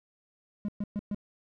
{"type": "tone bursts", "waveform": "triangle", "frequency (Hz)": 205.6, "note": "G#3", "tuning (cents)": -17, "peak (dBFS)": -27, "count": 4, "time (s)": [0.65, 1.146], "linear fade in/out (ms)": 0, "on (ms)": 34, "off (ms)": 120, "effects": []}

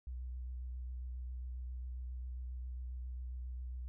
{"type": "tone with vibrato", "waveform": "sine", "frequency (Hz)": 62.3, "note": "B1", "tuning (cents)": 16, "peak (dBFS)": -40, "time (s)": [0.07, 3.88], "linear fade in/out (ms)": 0, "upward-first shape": "sine", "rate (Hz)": 7.4, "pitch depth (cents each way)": 21, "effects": []}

